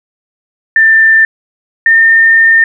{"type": "tone pair in turn", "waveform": "sine", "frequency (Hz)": [1785, 1814.1], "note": ["A6", "A#6"], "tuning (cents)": [24, -48], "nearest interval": "unison", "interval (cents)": 28, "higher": "second", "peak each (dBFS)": -3, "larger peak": "neither", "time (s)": [[0.76, 1.25], [1.86, 2.64]], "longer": "second", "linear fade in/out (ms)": 2, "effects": []}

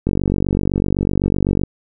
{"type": "click train", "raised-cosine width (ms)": 3, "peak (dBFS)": -4, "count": 76, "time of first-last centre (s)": [0.07, 1.636], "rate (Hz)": 47.9, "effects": []}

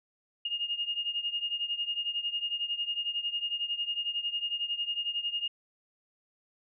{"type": "beating tone pair", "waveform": "sine", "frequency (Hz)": [2839, 2850], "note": ["F7", "F7"], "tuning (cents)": [28, 34], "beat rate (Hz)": 11, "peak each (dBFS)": [-32, -35], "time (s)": [0.45, 5.48], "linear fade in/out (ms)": 5, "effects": []}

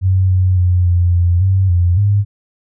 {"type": "tone with pitch steps", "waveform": "sine", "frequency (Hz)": [94, 92.5, 90, 88, 87.4, 95.4, 87.8, 101.7], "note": ["F#2", "F#2", "F#2", "F2", "F2", "G2", "F2", "G#2"], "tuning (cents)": [28, 0, -47, 14, 2, -47, 10, -36], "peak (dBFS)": -9, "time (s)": [0.01, 2.25], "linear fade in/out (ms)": 50, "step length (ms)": 280, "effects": []}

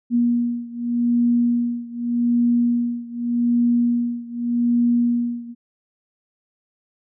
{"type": "beating tone pair", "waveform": "sine", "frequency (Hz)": [238.5, 239.34], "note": ["A#3", "A#3"], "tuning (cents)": [40, 46], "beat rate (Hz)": 0.84, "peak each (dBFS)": [-19, -21], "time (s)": [0.1, 5.55], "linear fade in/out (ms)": 50, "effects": []}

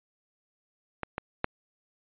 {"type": "clicks", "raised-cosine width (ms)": 0.5, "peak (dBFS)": [-16, -16, -10], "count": 3, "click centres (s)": [1.033, 1.181, 1.444], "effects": ["resampled to 8000 Hz"]}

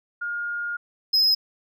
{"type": "tone pair in turn", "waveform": ["sine", "triangle"], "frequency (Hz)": [1420, 5096], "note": ["F6", "D#8"], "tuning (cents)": [28, 41], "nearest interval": "octave + minor seventh", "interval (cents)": 2213, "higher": "second", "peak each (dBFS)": [-26, -15], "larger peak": "second", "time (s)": [[0.21, 0.77], [1.13, 1.35]], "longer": "first", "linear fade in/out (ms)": 10, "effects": []}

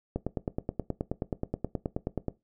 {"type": "click train", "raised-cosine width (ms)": 2, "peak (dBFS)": -16, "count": 21, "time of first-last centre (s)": [0.16, 2.283], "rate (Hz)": 9.42, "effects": ["noise-tail reverb RT60 0.2 s tail -18 dB re dry"]}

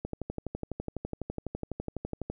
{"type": "click train", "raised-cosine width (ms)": 2, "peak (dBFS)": -20, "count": 28, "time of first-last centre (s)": [0.05, 2.3], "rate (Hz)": 12, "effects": []}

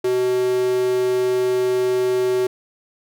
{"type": "tone with high-pass filter", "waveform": "square", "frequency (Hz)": 125.6, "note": "B2", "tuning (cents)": 30, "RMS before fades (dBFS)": -19, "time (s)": [0.04, 2.47], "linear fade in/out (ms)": 5, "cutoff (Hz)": 360, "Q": 5.1, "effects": []}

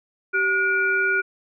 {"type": "tone cluster", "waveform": "sine", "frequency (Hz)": [385.7, 1441, 2343], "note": ["G4", "F#6", "D7"], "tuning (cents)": [-28, -46, -5], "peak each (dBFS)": [-27, -19, -27], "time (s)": [0.33, 1.22], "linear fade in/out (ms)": 20, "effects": []}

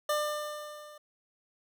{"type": "tone with level ramp", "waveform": "25% pulse", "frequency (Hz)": 598, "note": "D5", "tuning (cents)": 31, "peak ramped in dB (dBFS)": [-22, -45], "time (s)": [0.09, 0.98], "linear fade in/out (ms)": 5, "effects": []}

